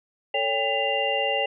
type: tone cluster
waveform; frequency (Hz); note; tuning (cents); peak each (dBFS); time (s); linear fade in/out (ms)
sine; 445.2 / 560 / 797 / 2012 / 2790; A4 / C#5 / G5 / B6 / F7; +20 / +18 / +28 / +32 / -2; -31 / -27 / -28 / -32 / -26; 0.34-1.46; 5
effects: none